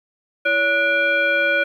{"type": "tone with frequency modulation", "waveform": "sine", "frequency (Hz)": 1467, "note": "F#6", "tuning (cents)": -15, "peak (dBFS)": -15, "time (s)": [0.45, 1.64], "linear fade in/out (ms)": 10, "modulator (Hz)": 901, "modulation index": 1.1, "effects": ["9-bit"]}